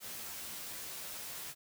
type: noise with comb filter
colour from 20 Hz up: white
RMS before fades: -44 dBFS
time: 0-1.55 s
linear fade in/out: 50 ms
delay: 13 ms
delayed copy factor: +0.6
effects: none